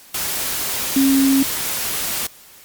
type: tone in noise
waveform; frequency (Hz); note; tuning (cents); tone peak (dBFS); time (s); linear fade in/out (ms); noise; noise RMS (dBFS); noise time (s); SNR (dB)
sine; 271.3; C#4; -37; -12; 0.96-1.43; 5; white; -23; 0.14-2.27; +8
effects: white hiss -45 dBFS RMS until 2.64 s + Opus 48 kbps